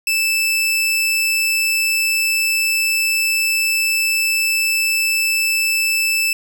sawtooth tone, 2636 Hz, E7, 1 cent flat, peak -12 dBFS, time 0.07-6.33 s, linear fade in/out 2 ms, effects none

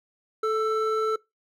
triangle tone pair together, 437 / 1330 Hz, A4 / E6, -12 / +15 cents, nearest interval octave + perfect fifth, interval 1927 cents, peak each -22 / -25 dBFS, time 0.43-1.16 s, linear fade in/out 5 ms, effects noise-tail reverb RT60 0.2 s tail -22 dB re dry

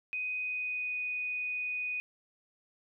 sine tone with pitch glide, 2500 to 2484 Hz, D#7 to D#7, +8 to -3 cents, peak -32 dBFS, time 0.13-2 s, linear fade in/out 0 ms, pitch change -11 cents, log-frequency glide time 0.39-0.97 s, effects none

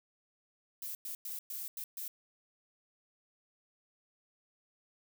violet noise bursts at uneven times, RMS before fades -41 dBFS, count 6, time 0.82-0.95 / 1.05-1.15 / 1.25-1.39 / 1.5-1.68 / 1.77-1.84 / 1.97-2.08 s, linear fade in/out 2 ms, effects none

